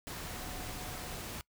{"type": "tone in noise", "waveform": "sine", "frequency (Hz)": 733, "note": "F#5", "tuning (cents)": -16, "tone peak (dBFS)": -51, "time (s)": [0.26, 1.15], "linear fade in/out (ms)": 0, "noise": "pink", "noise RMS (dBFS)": -42, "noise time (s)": [0.07, 1.41], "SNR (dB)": -12, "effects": ["noise-tail reverb RT60 0.1 s tail -22 dB re dry"]}